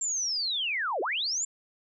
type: linear two-way sweep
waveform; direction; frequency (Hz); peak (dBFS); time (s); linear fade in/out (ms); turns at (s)
sine; down then up; 7440 to 332.2 to 7440; -27; 0.01-1.45; 5; 1.01
effects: none